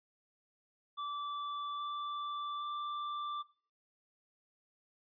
square tone with pitch steps, 1162 / 1169.4 / 1176.9 Hz, D6 / D6 / D6, -19 / -8 / +3 cents, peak -38 dBFS, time 0.97-3.43 s, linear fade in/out 20 ms, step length 820 ms, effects noise-tail reverb RT60 0.4 s tail -18 dB re dry + resampled to 11025 Hz

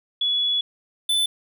sine / square tone pair in turn, 3397 / 3509 Hz, G#7 / A7, +38 / -5 cents, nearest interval minor second, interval 57 cents, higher second, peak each -19 dBFS, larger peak neither, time 0.21-0.61 / 1.09-1.26 s, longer first, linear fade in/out 5 ms, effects none

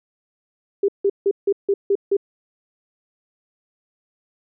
sine tone bursts, 398.5 Hz, G4, 28 cents sharp, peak -14 dBFS, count 7, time 0.83-2.168 s, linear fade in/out 5 ms, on 54 ms, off 160 ms, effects none

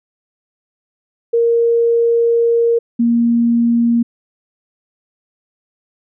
sine tone pair in turn, 466.2 / 234.7 Hz, A#4 / A#3, 0 / +12 cents, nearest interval octave, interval 1188 cents, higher first, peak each -10 dBFS, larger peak neither, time 1.33-2.79 / 2.99-4.03 s, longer first, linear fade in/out 10 ms, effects none

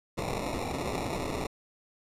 white noise with sample-and-hold, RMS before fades -33 dBFS, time 0.17-1.47 s, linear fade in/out 10 ms, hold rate 1575 Hz, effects low-pass 11000 Hz 12 dB/octave

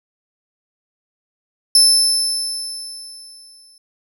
30% pulse tone with exponential decay, 5274 Hz, E8, in tune, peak -3 dBFS, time 1.75-3.78 s, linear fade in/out 2 ms, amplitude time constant 440 ms, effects none

